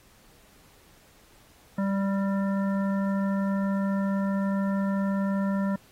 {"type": "harmonic tone with a mistuned harmonic", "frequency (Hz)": 196.2, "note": "G3", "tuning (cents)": 2, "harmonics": [1, 3, 5, 7, 9], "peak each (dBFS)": [-24, -34, -38, -41, -43], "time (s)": [1.78, 5.76], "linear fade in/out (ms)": 5, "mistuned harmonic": 9, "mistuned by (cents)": 23, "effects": ["pink hiss -58 dBFS RMS until 5.91 s", "AAC 48 kbps"]}